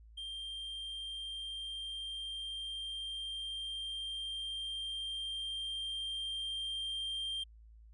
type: tone with level ramp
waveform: triangle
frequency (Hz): 3178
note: G7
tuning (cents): +23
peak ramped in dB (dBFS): -39 to -34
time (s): 0.17-7.44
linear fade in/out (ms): 10
effects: added 55 Hz sine -54 dBFS peak until 7.93 s + resampled to 24000 Hz